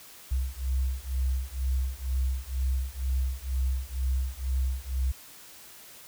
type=beating tone pair; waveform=sine; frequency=63.9 / 66 Hz; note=C2 / C2; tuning=-40 / +16 cents; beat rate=2.1 Hz; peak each=-29 / -29 dBFS; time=0.31-5.12 s; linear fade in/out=10 ms; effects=white hiss -49 dBFS RMS until 6.07 s